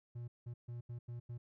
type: tone bursts at uneven times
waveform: triangle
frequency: 119.6 Hz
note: A#2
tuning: 45 cents sharp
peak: -40 dBFS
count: 6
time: 0.15-0.28 / 0.46-0.54 / 0.68-0.81 / 0.89-0.99 / 1.08-1.2 / 1.29-1.38 s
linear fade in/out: 10 ms
effects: none